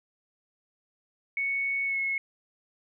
sine tone with pitch glide, 2217 to 2181 Hz, C#7 to C#7, 0 to -29 cents, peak -26 dBFS, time 1.37-2.18 s, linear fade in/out 2 ms, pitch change -29 cents, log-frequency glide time 1.85-1.98 s, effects none

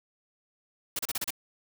white noise bursts, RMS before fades -31 dBFS, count 6, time 0.96-1.306 s, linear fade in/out 5 ms, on 31 ms, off 32 ms, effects none

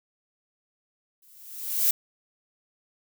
violet noise with exponential growth, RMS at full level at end -19 dBFS, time 1.22-1.91 s, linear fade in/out 5 ms, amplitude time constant 150 ms, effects none

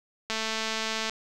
click train, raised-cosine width 0.2 ms, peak -13 dBFS, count 177, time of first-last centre 0.3-1.096 s, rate 221 Hz, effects none

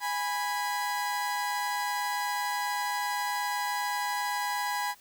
30% pulse tone pair together, 825.2 / 987.8 Hz, G#5 / B5, -11 / 0 cents, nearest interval minor third, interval 311 cents, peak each -29 / -29 dBFS, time 0-4.95 s, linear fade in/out 50 ms, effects white hiss -58 dBFS RMS until 5 s

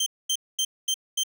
25% pulse tone bursts, 3136 Hz, G7, in tune, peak -19 dBFS, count 5, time 0-1.235 s, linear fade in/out 5 ms, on 63 ms, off 230 ms, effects none

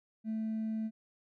triangle tone with hard clipping, 220 Hz, A3, in tune, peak -32 dBFS, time 0.24-0.91 s, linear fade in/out 50 ms, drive 2 dB, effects none

